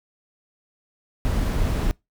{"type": "noise", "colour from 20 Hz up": "brown", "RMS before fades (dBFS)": -22, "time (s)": [1.25, 1.91], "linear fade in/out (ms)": 0, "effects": ["noise-tail reverb RT60 0.2 s tail -24 dB re dry"]}